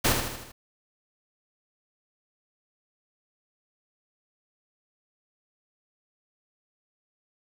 pink noise with echo, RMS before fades -22 dBFS, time 0.04-0.13 s, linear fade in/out 10 ms, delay 78 ms, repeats 5, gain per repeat -5 dB, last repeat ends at 0.52 s, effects none

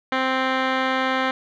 10% pulse tone with low-pass filter, 261.6 Hz, C4, in tune, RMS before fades -22 dBFS, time 0.12-1.31 s, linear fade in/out 2 ms, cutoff 2600 Hz, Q 3.7, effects none

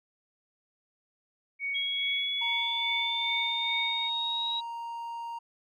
sine tone with tremolo, 2235 Hz, C#7, 14 cents sharp, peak -29 dBFS, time 1.59-4.1 s, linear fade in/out 50 ms, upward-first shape sine, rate 2.4 Hz, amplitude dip 60%
sine exponential sweep, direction up, 3289 to 3842 Hz, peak -29 dBFS, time 1.74-4.61 s, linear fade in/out 20 ms
triangle tone, 932 Hz, A#5, 1 cent flat, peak -33 dBFS, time 2.41-5.39 s, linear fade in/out 10 ms
effects none

